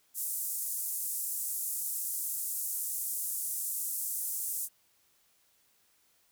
white band-pass noise, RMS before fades -35 dBFS, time 0.14-4.69 s, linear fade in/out 50 ms, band 7900 to 15000 Hz, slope 24 dB/octave, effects white hiss -69 dBFS RMS until 6.31 s

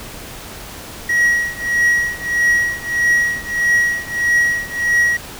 triangle tone with tremolo, 1907 Hz, A#6, 39 cents sharp, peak -8 dBFS, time 1.09-5.17 s, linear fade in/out 5 ms, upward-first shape triangle, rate 1.6 Hz, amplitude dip 95%, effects pink hiss -33 dBFS RMS until 5.39 s

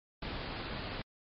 pink low-pass noise, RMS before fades -40 dBFS, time 0.22-1.02 s, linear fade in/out 5 ms, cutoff 4800 Hz, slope 96 dB/octave, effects MP3 32 kbps

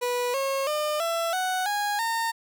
30% pulse tone with pitch steps, 489.8 / 543.5 / 603 / 669.1 / 742.4 / 823.7 / 914 Hz, B4 / C#5 / D5 / E5 / F#5 / G#5 / A#5, -14 / -34 / +46 / +26 / +6 / -14 / -34 cents, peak -22 dBFS, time 0.01-2.32 s, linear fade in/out 20 ms, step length 330 ms, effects none

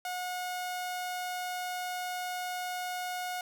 sawtooth tone, 725 Hz, F#5, 35 cents flat, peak -30 dBFS, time 0.05-3.41 s, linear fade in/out 2 ms, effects none

